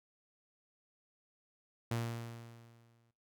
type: tone with exponential decay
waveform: sawtooth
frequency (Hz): 116.54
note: A#2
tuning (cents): 0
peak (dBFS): -29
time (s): 1.91-3.11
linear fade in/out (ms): 5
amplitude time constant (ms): 260
effects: noise-tail reverb RT60 0.3 s tail -17 dB re dry